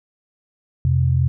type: tone pair together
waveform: sine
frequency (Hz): 86.6 / 129.83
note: F2 / C3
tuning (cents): -14 / -13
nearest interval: perfect fifth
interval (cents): 701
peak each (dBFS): -18 / -16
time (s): 0.85-1.28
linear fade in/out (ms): 0
effects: none